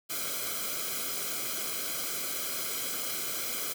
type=noise with comb filter; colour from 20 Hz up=white; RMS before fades=-34 dBFS; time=0.09-3.74 s; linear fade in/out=20 ms; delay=1.1 ms; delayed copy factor=-0.9; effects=none